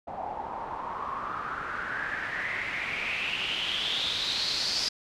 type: noise with low-pass filter sweep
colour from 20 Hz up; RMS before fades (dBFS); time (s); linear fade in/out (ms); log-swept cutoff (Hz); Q
white; -32; 0.07-4.89; 10; 740 to 5000; 6.2
effects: none